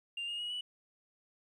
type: tone with pitch steps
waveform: sine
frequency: 2794 / 2846 / 2899 / 2953 Hz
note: F7 / F7 / F#7 / F#7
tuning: 0 / +32 / -36 / -4 cents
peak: -34 dBFS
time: 0.17-0.61 s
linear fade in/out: 5 ms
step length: 110 ms
effects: tanh soft clip ceiling -34 dBFS + 12-bit